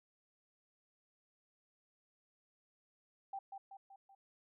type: tone with echo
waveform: sine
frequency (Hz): 784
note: G5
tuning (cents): 0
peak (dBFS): -40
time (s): 3.33-3.39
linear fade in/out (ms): 5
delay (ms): 190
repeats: 4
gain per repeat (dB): -5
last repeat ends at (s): 4.15
effects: none